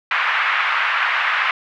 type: band-pass noise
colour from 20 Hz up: pink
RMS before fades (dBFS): -19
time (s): 0.11-1.51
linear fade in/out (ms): 2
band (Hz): 1100 to 2500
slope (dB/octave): 24
effects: none